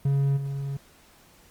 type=tone with level steps; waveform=triangle; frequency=138.8 Hz; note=C#3; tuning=3 cents sharp; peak=-18 / -26 dBFS; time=0.05-0.77 s; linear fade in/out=5 ms; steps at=0.36 s; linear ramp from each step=20 ms; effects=pink hiss -56 dBFS RMS until 1.5 s + Opus 32 kbps